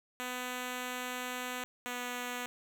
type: tone pair in turn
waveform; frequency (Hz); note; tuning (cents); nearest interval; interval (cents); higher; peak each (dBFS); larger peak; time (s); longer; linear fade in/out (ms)
5% pulse; 250 / 246.3; B3 / B3; +21 / -5; unison; 26; first; -25; neither; 0.2-1.64 / 1.86-2.46; first; 0
effects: none